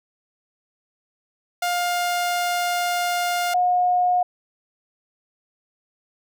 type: tone pair in turn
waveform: sawtooth / sine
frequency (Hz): 706 / 720.4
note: F5 / F#5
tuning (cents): +19 / -46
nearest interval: unison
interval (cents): 35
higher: second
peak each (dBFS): -17 / -16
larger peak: second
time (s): 1.62-3.54 / 3.54-4.23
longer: first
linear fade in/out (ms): 5
effects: none